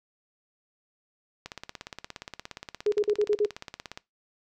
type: click train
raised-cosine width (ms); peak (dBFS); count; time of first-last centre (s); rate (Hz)
0.2; -20; 44; 1.46-3.975; 17.1
type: tone bursts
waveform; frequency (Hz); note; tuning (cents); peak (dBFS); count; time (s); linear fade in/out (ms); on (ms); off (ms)
sine; 417.6; G#4; +10; -20; 6; 2.86-3.46; 5; 60; 48
effects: noise-tail reverb RT60 0.2 s tail -21 dB re dry